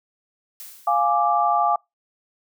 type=noise with exponential decay; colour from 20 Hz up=blue; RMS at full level=-36 dBFS; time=0.6-1.25 s; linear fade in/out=0 ms; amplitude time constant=140 ms
type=chord; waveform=sine; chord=D diminished; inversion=first; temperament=equal; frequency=698.5 / 830.6 / 1174.7 Hz; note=F5 / Ab5 / D6; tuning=0 / 0 / 0 cents; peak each=-21 dBFS; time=0.87-1.76 s; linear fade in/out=5 ms
effects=noise-tail reverb RT60 0.2 s tail -26 dB re dry